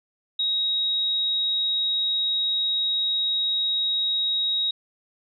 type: tone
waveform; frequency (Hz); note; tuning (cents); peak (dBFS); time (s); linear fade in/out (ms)
sine; 3794; A#7; +30; -21; 0.39-4.71; 5
effects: none